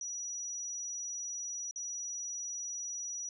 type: tone with dropouts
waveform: sine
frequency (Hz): 5840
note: F#8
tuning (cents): -24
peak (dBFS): -37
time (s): 0.01-3.29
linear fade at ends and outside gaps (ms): 2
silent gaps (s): 1.711-1.759
effects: none